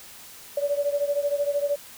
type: beating tone pair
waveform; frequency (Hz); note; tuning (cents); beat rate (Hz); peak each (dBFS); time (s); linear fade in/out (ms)
sine; 570 / 583; C#5 / D5; +48 / -13; 13; -24 / -27; 0.57-1.76; 5
effects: white hiss -45 dBFS RMS until 1.97 s